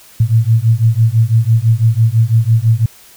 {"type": "beating tone pair", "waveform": "sine", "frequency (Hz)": [110.4, 116.4], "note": ["A2", "A#2"], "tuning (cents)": [6, -2], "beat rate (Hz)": 6, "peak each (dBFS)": -11, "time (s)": [0.2, 2.86], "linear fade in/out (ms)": 5, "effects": ["white hiss -42 dBFS RMS until 3.16 s"]}